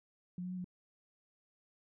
sine tone with pitch steps, 178.9 / 181.7 / 183.7 / 180.2 Hz, F3 / F#3 / F#3 / F#3, +42 / -31 / -12 / -45 cents, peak -38 dBFS, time 0.38-0.644 s, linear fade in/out 2 ms, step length 66 ms, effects none

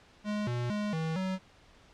square tone with pitch steps, 209.2 / 121.2 / 208.5 / 160.6 / 188 Hz, G#3 / B2 / G#3 / E3 / F#3, +13 / -32 / +7 / -45 / +28 cents, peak -31 dBFS, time 0.24-1.39 s, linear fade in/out 50 ms, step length 230 ms, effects pink hiss -59 dBFS RMS until 1.93 s + low-pass 5000 Hz 12 dB/octave

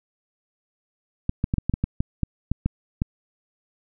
clicks, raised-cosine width 5 ms, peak -9 dBFS, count 12, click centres 1.294 / 1.441 / 1.539 / 1.583 / 1.696 / 1.739 / 1.84 / 2.005 / 2.233 / 2.516 / 2.66 / 3.019 s, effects none

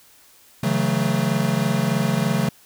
square chord, F# minor seventh, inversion second, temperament equal with one note detuned, 138.59 / 161.8 / 185 / 220 Hz, C#3 / E3 / F#3 / A3, 0 / -32 / 0 / 0 cents, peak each -25 dBFS, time 0.63-2.49 s, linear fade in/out 5 ms, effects white hiss -52 dBFS RMS until 2.65 s

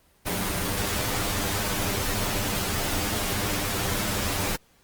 pink noise with comb filter, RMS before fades -27 dBFS, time 0.25-4.57 s, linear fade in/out 20 ms, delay 10 ms, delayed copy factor +0.65, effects pink hiss -61 dBFS RMS until 4.83 s + Opus 24 kbps

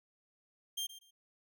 sawtooth tone with echo, 3186 Hz, G7, 27 cents sharp, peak -32 dBFS, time 0.77-0.87 s, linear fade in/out 10 ms, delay 120 ms, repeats 2, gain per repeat -14 dB, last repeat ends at 1.11 s, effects none

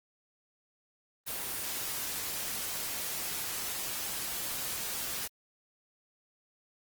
white noise, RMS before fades -36 dBFS, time 1.26-5.28 s, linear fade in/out 20 ms, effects Opus 24 kbps

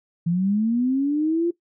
sine linear sweep, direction up, 164.81 to 348.6 Hz, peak -18 dBFS, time 0.26-1.51 s, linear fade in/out 10 ms, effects noise-tail reverb RT60 0.1 s tail -18 dB re dry

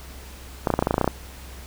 clicks, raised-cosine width 1 ms, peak -5 dBFS, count 12, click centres 0.672 / 0.703 / 0.739 / 0.791 / 0.825 / 0.871 / 0.909 / 0.942 / 0.981 / 1.013 / 1.044 / 1.077 s, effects added 65 Hz sine -40 dBFS peak until 1.66 s + pink hiss -44 dBFS RMS until 1.66 s

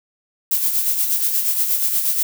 violet noise with tremolo, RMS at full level -17 dBFS, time 0.51-2.23 s, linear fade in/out 5 ms, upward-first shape sine, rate 8.4 Hz, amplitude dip 50%, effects none

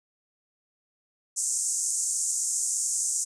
pink band-pass noise, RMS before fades -28 dBFS, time 1.36-3.25 s, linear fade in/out 20 ms, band 6500 to 8900 Hz, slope 48 dB/octave, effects none

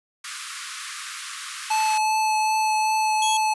pink high-pass noise, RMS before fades -34 dBFS, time 0.24-1.98 s, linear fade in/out 5 ms, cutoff 1100 Hz, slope 96 dB/octave
square tone with vibrato, 867 Hz, A5, 26 cents flat, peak -20 dBFS, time 1.7-3.54 s, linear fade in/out 10 ms, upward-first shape triangle, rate 2.6 Hz, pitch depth 12 cents each way
20% pulse tone, 3322 Hz, G#7, in tune, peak -19 dBFS, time 3.22-3.37 s, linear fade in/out 2 ms
effects resampled to 24000 Hz

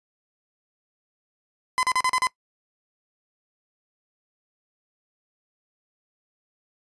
30% pulse tone bursts, 1019 Hz, C6, 46 cents flat, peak -17 dBFS, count 6, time 1.78-2.27 s, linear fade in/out 0 ms, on 50 ms, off 38 ms, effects noise-tail reverb RT60 0.1 s tail -21 dB re dry + resampled to 24000 Hz

